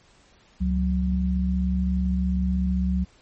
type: tone pair together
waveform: sine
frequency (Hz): 69.3 / 185.01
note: C#2 / F#3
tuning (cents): 0 / 0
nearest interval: octave + perfect fourth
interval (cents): 1700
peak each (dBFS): -23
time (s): 0.6-3.05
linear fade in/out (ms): 20
effects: pink hiss -57 dBFS RMS until 3.21 s + MP3 32 kbps